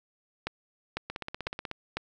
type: two click trains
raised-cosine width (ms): 0.3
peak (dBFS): -15 / -19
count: 4 / 11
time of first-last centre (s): 0.47-1.97 / 1.1-1.713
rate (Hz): 2 / 16.3
effects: none